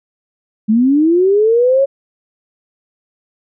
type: linear sweep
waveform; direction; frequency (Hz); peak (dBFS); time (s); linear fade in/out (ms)
sine; up; 207.7 to 558; -8; 0.68-1.86; 20
effects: none